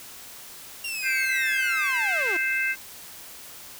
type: linear sweep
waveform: sawtooth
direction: down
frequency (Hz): 2794 to 320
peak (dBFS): -26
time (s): 0.84-2.37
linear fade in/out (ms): 5
type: harmonic tone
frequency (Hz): 523.3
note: C5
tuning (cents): 0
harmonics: 3 / 4 / 5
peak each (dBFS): -26 / -27 / -28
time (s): 1.02-2.76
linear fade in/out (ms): 50
effects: white hiss -43 dBFS RMS until 3.79 s